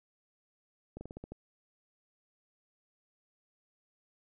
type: slowing click train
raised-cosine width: 2 ms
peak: -30 dBFS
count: 7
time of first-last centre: 0.97-1.32 s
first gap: 40 ms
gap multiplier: 1.15
effects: none